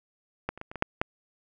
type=clicks; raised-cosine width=0.5 ms; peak=-14 / -29 / -22 / -26 / -21 / -7 / -9 dBFS; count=7; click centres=0.49 / 0.576 / 0.614 / 0.715 / 0.757 / 0.824 / 1.015 s; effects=none